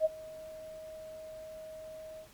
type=tone with ADSR envelope; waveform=sine; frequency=630 Hz; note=D#5; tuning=21 cents sharp; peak=-21 dBFS; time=0-2.28 s; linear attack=51 ms; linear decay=25 ms; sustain=-22 dB; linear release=85 ms; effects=pink hiss -58 dBFS RMS until 2.33 s + MP3 96 kbps